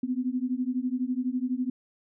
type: beating tone pair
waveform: sine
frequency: 246.9 / 258.9 Hz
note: B3 / C4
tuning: 0 / -18 cents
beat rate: 12 Hz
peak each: -29 / -29 dBFS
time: 0.03-1.7 s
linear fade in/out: 5 ms
effects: none